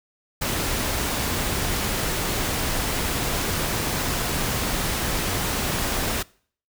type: noise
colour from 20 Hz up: pink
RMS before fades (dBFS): -25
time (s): 0.41-6.23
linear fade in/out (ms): 10
effects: noise-tail reverb RT60 0.5 s tail -23 dB re dry